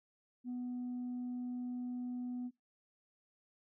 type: tone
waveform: sine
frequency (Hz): 247.2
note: B3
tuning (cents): +2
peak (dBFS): -36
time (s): 0.44-2.51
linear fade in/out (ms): 50
effects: noise-tail reverb RT60 0.2 s tail -20 dB re dry + tanh soft clip ceiling -36 dBFS